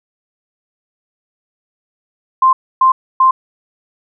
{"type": "tone bursts", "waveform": "sine", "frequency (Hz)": 1046.5, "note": "C6", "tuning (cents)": 0, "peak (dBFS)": -6, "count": 3, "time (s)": [2.42, 3.31], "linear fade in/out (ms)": 5, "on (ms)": 110, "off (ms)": 280, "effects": []}